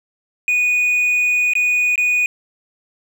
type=tone with dropouts; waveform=triangle; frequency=2470 Hz; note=D#7; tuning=13 cents flat; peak=-12 dBFS; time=0.48-2.26 s; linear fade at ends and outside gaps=1 ms; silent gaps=1.535-1.553 / 1.957-1.978 s; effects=none